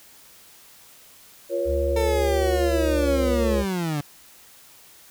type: chord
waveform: sine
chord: Bb minor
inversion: second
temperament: equal with one note detuned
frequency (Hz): 349.2 / 477.9 / 554.4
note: F4 / Bb4 / Db5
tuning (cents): 0 / +43 / 0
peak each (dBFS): -28 / -29 / -24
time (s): 1.49-3.64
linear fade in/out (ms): 50
type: tone with pitch glide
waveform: triangle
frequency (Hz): 71.2 to 67.52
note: C#2 to C#2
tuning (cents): +47 to -45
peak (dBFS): -22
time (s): 1.65-3.66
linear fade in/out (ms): 50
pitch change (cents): -92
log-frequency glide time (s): 2.63-3.29
type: linear sweep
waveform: 30% pulse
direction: down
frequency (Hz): 453.7 to 141.7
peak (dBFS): -21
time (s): 1.96-4.01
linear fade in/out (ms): 5
effects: white hiss -50 dBFS RMS until 5.1 s